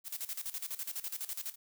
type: noise with tremolo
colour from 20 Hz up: blue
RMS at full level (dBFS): -38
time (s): 0.04-1.56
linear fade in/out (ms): 50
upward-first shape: square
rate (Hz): 12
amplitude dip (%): 80
effects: none